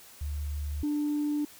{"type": "tone pair in turn", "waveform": "sine", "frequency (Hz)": [73.42, 295.6], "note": ["D2", "D4"], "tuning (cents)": [0, 11], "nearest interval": "2 octaves", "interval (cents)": 2411, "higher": "second", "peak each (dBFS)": [-30, -25], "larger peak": "second", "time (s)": [[0.21, 0.83], [0.83, 1.45]], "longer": "neither", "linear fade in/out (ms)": 5, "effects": ["tanh soft clip ceiling -23 dBFS", "white hiss -52 dBFS RMS until 1.59 s"]}